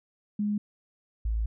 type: tone pair in turn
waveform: sine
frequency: 207.7 / 55.01 Hz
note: G#3 / A1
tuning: 0 / 0 cents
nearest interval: octave + major seventh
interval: 2300 cents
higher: first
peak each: -25 / -25 dBFS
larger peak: neither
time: 0.39-0.58 / 1.25-1.46 s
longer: second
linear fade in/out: 5 ms
effects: none